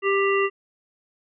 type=harmonic tone; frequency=394.4 Hz; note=G4; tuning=11 cents sharp; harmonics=1 / 3 / 5 / 7; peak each=-20 / -25 / -27 / -28 dBFS; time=0.02-0.5 s; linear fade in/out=50 ms; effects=none